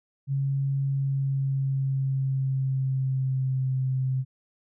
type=tone with pitch glide; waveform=sine; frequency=137.4 to 130.89 Hz; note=C#3 to C3; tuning=-15 to +1 cents; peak=-23 dBFS; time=0.27-4.25 s; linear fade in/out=50 ms; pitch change=-84 cents; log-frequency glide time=0.85-3.74 s; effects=none